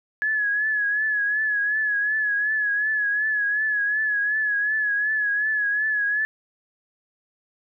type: tone with vibrato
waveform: sine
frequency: 1695 Hz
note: G#6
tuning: 35 cents sharp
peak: -20 dBFS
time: 0.22-6.25 s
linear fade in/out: 0 ms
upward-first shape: triangle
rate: 2.7 Hz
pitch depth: 61 cents each way
effects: none